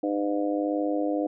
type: harmonic tone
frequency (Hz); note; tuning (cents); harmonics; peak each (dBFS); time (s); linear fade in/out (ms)
101.6; G#2; -38; 3 / 4 / 5 / 6 / 7; -26 / -38 / -30 / -33 / -34; 0.03-1.27; 5
effects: none